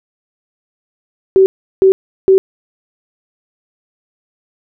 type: tone bursts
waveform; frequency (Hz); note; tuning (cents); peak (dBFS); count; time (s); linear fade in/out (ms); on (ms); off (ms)
sine; 382.4; G4; -43; -4; 3; 1.36-2.38; 0; 100; 360
effects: none